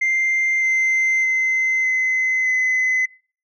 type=tone with pitch steps; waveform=sine; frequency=2093 / 2077 / 2062 / 2046 / 2031 Hz; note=C7 / C7 / C7 / C7 / B6; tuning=0 / -13 / -26 / -39 / +48 cents; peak=-14 dBFS; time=0.01-3.06 s; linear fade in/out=10 ms; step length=610 ms; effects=noise-tail reverb RT60 0.4 s tail -23 dB re dry + tanh soft clip ceiling -14 dBFS